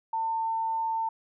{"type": "tone", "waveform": "sine", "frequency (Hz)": 899, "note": "A5", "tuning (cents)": 37, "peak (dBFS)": -26, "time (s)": [0.13, 1.09], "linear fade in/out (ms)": 5, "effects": []}